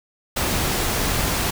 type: noise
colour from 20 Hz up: pink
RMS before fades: -22 dBFS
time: 0.36-1.51 s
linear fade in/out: 10 ms
effects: none